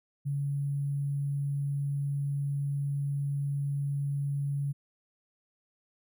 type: tone with sample-and-hold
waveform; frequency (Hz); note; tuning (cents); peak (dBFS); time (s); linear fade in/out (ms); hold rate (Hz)
sine; 141.4; C#3; +35; -28; 0.25-4.73; 20; 11025
effects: none